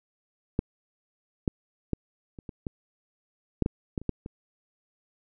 clicks, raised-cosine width 3 ms, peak -11 / -11 / -13 / -29 / -25 / -19 / -9 / -12 / -16 / -29 / -13 / -24 dBFS, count 12, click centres 0.591 / 1.478 / 1.933 / 2.388 / 2.492 / 2.668 / 3.623 / 3.661 / 3.978 / 4.016 / 4.093 / 4.261 s, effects none

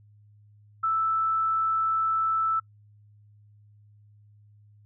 sine tone, 1318.5 Hz, E6, in tune, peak -22 dBFS, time 0.83-2.6 s, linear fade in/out 10 ms, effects noise-tail reverb RT60 0.1 s tail -25 dB re dry + added 104 Hz sine -53 dBFS peak until 4.85 s

